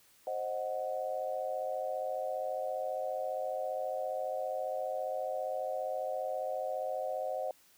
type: chord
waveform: sine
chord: C diminished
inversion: none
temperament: equal with one note detuned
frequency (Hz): 527.5 / 622.3 / 740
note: C5 / Eb5 / Gb5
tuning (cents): +14 / 0 / 0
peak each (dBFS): -37 / -37 / -38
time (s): 0.27-7.51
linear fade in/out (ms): 2
effects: white hiss -64 dBFS RMS until 7.77 s